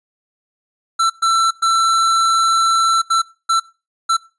square tone bursts at uneven times, 1339 Hz, E6, 27 cents sharp, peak -13 dBFS, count 6, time 0.99-1.1 / 1.22-1.51 / 1.62-3.02 / 3.1-3.22 / 3.49-3.6 / 4.09-4.17 s, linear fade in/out 10 ms, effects noise-tail reverb RT60 0.3 s tail -20 dB re dry + resampled to 22050 Hz

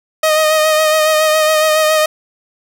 sawtooth tone with vibrato, 622.3 Hz, D#5, in tune, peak -6 dBFS, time 0.23-2.06 s, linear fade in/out 5 ms, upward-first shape sine, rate 7.2 Hz, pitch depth 26 cents each way, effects none

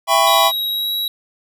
square chord, C# half-diminished seventh, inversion first, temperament just, 665.2 / 798.3 / 997.9 / 1108.7 Hz, E5 / G5 / B5 / C#6, +16 / +31 / +18 / 0 cents, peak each -18 dBFS, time 0.07-0.52 s, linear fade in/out 50 ms
square tone with pitch glide, 3830 to 3872 Hz, A#7 to B7, +46 to -35 cents, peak -19 dBFS, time 0.27-1.08 s, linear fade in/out 2 ms, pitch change +19 cents, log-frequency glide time 0.69-0.91 s
effects none

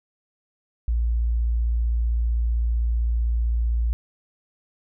sine tone, 57.8 Hz, A#1, 14 cents flat, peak -19 dBFS, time 0.88-3.93 s, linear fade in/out 0 ms, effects none

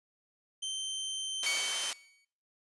sawtooth tone with pitch glide, 3115 to 3093 Hz, G7 to G7, -12 to -24 cents, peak -31 dBFS, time 0.62-1.91 s, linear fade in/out 10 ms, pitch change -12 cents, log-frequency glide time 1.23-1.73 s
white band-pass noise, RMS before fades -38 dBFS, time 1.43-1.93 s, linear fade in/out 0 ms, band 520 to 7800 Hz, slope 12 dB/octave
sawtooth tone with exponential decay, 2248 Hz, C#7, 24 cents sharp, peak -25 dBFS, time 1.46-2.25 s, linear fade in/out 5 ms, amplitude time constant 170 ms
effects noise-tail reverb RT60 0.6 s tail -24 dB re dry + resampled to 24000 Hz

